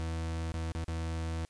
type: tone with dropouts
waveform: 40% pulse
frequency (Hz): 81.7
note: E2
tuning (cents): -15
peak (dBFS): -32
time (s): 0-1.45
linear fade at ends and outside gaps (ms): 0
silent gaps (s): 0.519-0.541 / 0.72-0.75 / 0.843-0.882
effects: white hiss -69 dBFS RMS until 1.49 s + resampled to 22050 Hz